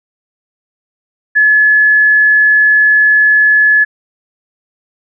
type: tone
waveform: sine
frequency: 1710 Hz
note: A6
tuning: 50 cents flat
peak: -5 dBFS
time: 1.35-3.85 s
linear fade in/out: 20 ms
effects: none